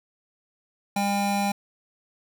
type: tone pair together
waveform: square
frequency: 201 / 804 Hz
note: G3 / G5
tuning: +44 / +44 cents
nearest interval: 2 octaves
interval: 2400 cents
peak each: -26 dBFS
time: 0.96-1.52 s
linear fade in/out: 5 ms
effects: none